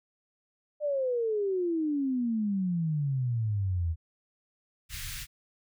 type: exponential sweep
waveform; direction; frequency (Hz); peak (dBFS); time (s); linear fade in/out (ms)
sine; down; 606 to 79.2; -26; 0.8-3.96; 50
type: band-stop noise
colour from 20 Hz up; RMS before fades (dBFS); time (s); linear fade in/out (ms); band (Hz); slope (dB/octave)
pink; -38; 4.89-5.27; 50; 120 to 1700; 24
effects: none